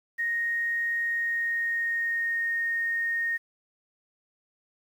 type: tone with pitch glide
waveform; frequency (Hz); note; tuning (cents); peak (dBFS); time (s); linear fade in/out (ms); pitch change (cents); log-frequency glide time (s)
sine; 1864.7 to 1850.8; A#6 to A#6; 0 to -13; -25; 0.18-3.38; 20; -13; 0.97-2.54
effects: 9-bit